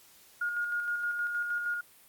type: tone with tremolo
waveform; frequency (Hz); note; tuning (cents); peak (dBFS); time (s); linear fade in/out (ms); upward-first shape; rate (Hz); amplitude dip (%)
sine; 1428; F6; +38; -28; 0.41-1.81; 5; square; 6.4; 35
effects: white hiss -58 dBFS RMS until 2.08 s + Opus 48 kbps